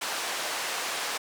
pink band-pass noise, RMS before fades -32 dBFS, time 0.01-1.18 s, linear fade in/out 10 ms, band 660 to 9200 Hz, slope 12 dB/octave, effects none

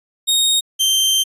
sawtooth tone pair in turn, 3729 / 3136 Hz, A#7 / G7, 0 / 0 cents, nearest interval minor third, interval 300 cents, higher first, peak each -10 dBFS, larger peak neither, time 0.27-0.61 / 0.79-1.24 s, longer second, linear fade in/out 20 ms, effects resampled to 32000 Hz

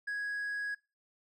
sine tone with hard clipping, 1661.2 Hz, G#6, in tune, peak -34 dBFS, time 0.07-0.75 s, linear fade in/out 10 ms, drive 2 dB, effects noise-tail reverb RT60 0.3 s tail -23 dB re dry

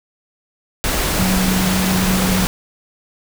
sine tone in noise, 186.8 Hz, F#3, 17 cents sharp, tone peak -16 dBFS, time 1.19-2.45 s, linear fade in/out 0 ms, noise pink, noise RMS -19 dBFS, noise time 0.84-2.47 s, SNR 0 dB, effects none

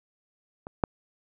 clicks, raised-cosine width 1 ms, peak -24 / -8 dBFS, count 2, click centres 0.669 / 0.838 s, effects none

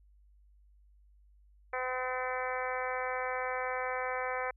harmonic tone, 254.9 Hz, C4, 45 cents flat, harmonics 2 / 3 / 4 / 5 / 6 / 7 / 8 / 9, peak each -37 / -39 / -40 / -41 / -42 / -42 / -43 / -44 dBFS, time 1.73-4.51 s, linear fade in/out 5 ms, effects added 50 Hz sine -59 dBFS peak until 4.56 s

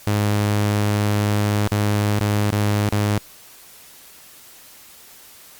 sawtooth tone with dropouts, 103.83 Hz, G#2, in tune, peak -13 dBFS, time 0.07-3.18 s, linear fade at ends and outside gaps 0 ms, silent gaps 1.674-1.718 / 2.192-2.208 / 2.504-2.524 / 2.889-2.925 s, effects white hiss -45 dBFS RMS until 5.59 s + Opus 48 kbps

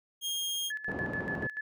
sawtooth tone, 3237 Hz, G#7, 45 cents flat, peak -28 dBFS, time 0.21-0.72 s, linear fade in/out 50 ms
sine tone with tremolo, 1721 Hz, A6, 39 cents flat, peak -32 dBFS, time 0.7-1.61 s, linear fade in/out 5 ms, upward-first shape square, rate 6.9 Hz, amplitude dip 70%
pink band-pass noise, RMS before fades -37 dBFS, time 0.88-1.47 s, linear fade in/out 2 ms, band 130 to 640 Hz, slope 12 dB/octave
effects none

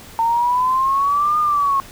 sine exponential two-way sweep, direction up then down, 905 to 1222 to 1085 Hz, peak -14 dBFS, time 0.19-1.8 s, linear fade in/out 0 ms, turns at 1.39 s, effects pink hiss -40 dBFS RMS until 1.91 s

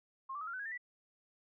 sine tone with pitch steps, 1069 / 1165.8 / 1271.3 / 1386.3 / 1511.8 / 1648.6 / 1797.8 / 1960.6 Hz, C6 / D6 / D#6 / F6 / F#6 / G#6 / A6 / B6, +37 / -13 / +37 / -13 / +37 / -13 / +37 / -13 cents, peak -39 dBFS, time 0.29-0.778 s, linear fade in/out 10 ms, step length 61 ms, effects none

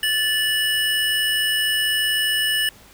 square tone pair together, 1745.8 / 2936 Hz, A6 / F#7, -14 / -14 cents, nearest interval major sixth, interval 900 cents, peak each -23 / -21 dBFS, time 0.03-2.69 s, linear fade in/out 2 ms, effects pink hiss -48 dBFS RMS until 2.93 s

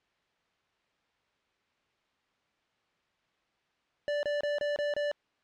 square tone bursts, 585 Hz, D5, 7 cents flat, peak -29 dBFS, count 6, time 4.08-5.115 s, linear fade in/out 0 ms, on 150 ms, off 27 ms, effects white hiss -73 dBFS RMS until 5.43 s + low-pass 3000 Hz 12 dB/octave

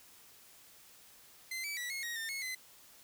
sawtooth tone with pitch steps, 2067 / 2300 / 1951 / 2164 / 1884 / 1806 / 2178 / 2037 Hz, C7 / D7 / B6 / C#7 / A#6 / A6 / C#7 / C7, -22 / -37 / -22 / -42 / +18 / +45 / -31 / -47 cents, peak -34 dBFS, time 1.51-2.55 s, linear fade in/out 5 ms, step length 130 ms, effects white hiss -59 dBFS RMS until 3.03 s

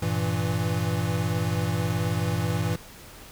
square chord, E diminished, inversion first, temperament equal, 98 / 116.54 / 164.81 Hz, G2 / Bb2 / E3, 0 / 0 / 0 cents, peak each -29 dBFS, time 0.02-2.76 s, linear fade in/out 5 ms, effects pink hiss -46 dBFS RMS until 3.31 s

